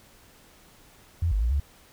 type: tone with pitch steps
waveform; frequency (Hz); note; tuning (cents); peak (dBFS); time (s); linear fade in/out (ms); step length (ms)
sine; 84.2 / 50.6 / 58.9 / 70.7; E2 / G#1 / A#1 / C#2; +37 / -44 / +19 / +35; -21; 1.22-1.6; 5; 95
effects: pink hiss -55 dBFS RMS until 1.92 s